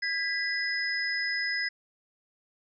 sine tone cluster, 1640 / 1979 / 5070 Hz, G#6 / B6 / D#8, -22 / +3 / +32 cents, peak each -33 / -30 / -33 dBFS, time 0.02-1.69 s, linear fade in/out 10 ms, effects none

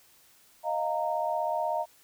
sine chord, Eb suspended second, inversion none, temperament equal with one note detuned, 622.3 / 698.5 / 923.2 Hz, Eb5 / F5 / Bb5, 0 / 0 / -17 cents, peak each -31 dBFS, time 0.63-1.86 s, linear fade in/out 50 ms, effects white hiss -60 dBFS RMS until 2.03 s

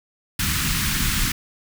pink band-stop noise, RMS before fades -22 dBFS, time 0.39-1.32 s, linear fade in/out 5 ms, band 250 to 1300 Hz, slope 24 dB/octave, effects none

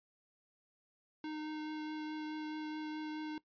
square tone with vibrato, 307.6 Hz, D#4, 20 cents flat, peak -40 dBFS, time 1.24-3.38 s, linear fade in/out 2 ms, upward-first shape triangle, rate 4.7 Hz, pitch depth 11 cents each way, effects noise-tail reverb RT60 0.1 s tail -19 dB re dry + resampled to 11025 Hz

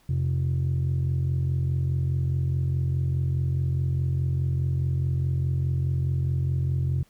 sine tone pair together, 87.89 / 132.7 Hz, F2 / C3, +12 / +25 cents, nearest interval perfect fifth, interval 713 cents, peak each -24 / -22 dBFS, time 0.09-7.03 s, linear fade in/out 5 ms, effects tanh soft clip ceiling -19 dBFS + pink hiss -62 dBFS RMS until 7.09 s

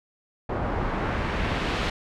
pink noise with low-pass filter sweep, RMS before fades -27 dBFS, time 0.49-1.9 s, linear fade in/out 5 ms, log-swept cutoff 1000 to 3500 Hz, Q 0.98, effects none

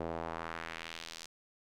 sawtooth tone with band-pass filter sweep, 82.41 Hz, E2, in tune, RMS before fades -42 dBFS, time 0-1.26 s, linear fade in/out 5 ms, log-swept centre 520 to 5700 Hz, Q 1.3, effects none

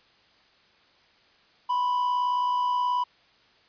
triangle tone pair together, 987.8 / 1046.5 Hz, B5 / C6, 0 / 0 cents, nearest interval minor second, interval 100 cents, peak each -21 / -33 dBFS, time 1.69-3.04 s, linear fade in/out 10 ms, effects white hiss -60 dBFS RMS until 3.68 s + resampled to 11025 Hz

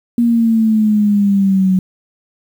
sine exponential sweep, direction down, 238.1 to 185 Hz, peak -9 dBFS, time 0.18-1.79 s, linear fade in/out 2 ms, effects 7-bit

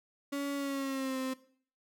35% pulse tone with pitch glide, 281.6 to 261.2 Hz, C#4 to C4, +27 to -3 cents, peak -31 dBFS, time 0.32-1.34 s, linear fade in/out 10 ms, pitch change -130 cents, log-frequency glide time 0.56-1.18 s, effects noise-tail reverb RT60 0.5 s tail -17 dB re dry

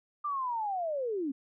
sine linear sweep, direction down, 1200 to 257.2 Hz, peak -30 dBFS, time 0.24-1.32 s, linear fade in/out 10 ms, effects none

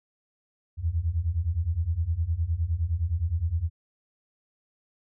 sine beating tone pair, 77.9 / 87.6 Hz, D#2 / F2, +3 / +6 cents, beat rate 9.7 Hz, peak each -28 / -26 dBFS, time 0.77-3.7 s, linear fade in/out 50 ms, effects none

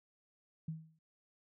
sine tone with exponential decay, 159.7 Hz, D#3, 45 cents sharp, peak -35 dBFS, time 0.68-0.99 s, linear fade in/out 5 ms, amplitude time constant 67 ms, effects none

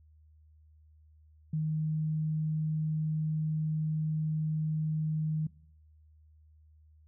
sine tone, 155.56 Hz, D#3, in tune, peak -28 dBFS, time 1.53-5.47 s, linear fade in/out 5 ms, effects noise-tail reverb RT60 0.7 s tail -22 dB re dry + added 77 Hz sine -57 dBFS peak until 7.07 s

